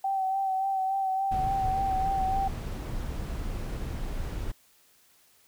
sine tone with vibrato, 770 Hz, G5, 31 cents flat, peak -25 dBFS, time 0.04-2.48 s, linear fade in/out 5 ms, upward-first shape sine, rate 3.5 Hz, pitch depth 28 cents each way
brown noise, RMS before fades -33 dBFS, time 1.31-4.52 s, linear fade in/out 10 ms
effects white hiss -62 dBFS RMS until 5.47 s

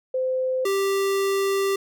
sine / square tone pair in turn, 516 / 392.4 Hz, C5 / G4, -24 / +2 cents, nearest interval perfect fourth, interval 474 cents, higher first, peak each -21 dBFS, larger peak neither, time 0.14-0.65 / 0.65-1.76 s, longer second, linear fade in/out 5 ms, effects none

